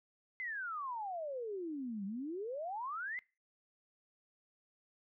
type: exponential two-way sweep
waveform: sine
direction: down then up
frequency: 2093 to 189.9 to 2093 Hz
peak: -38 dBFS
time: 0.4-3.19 s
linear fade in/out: 0 ms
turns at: 2.05 s
effects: noise-tail reverb RT60 0.3 s tail -23 dB re dry